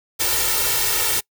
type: noise with comb filter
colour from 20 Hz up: white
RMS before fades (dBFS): -20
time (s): 0.19-1.21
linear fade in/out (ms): 20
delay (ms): 2.2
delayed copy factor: +1
effects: noise-tail reverb RT60 0.1 s tail -25 dB re dry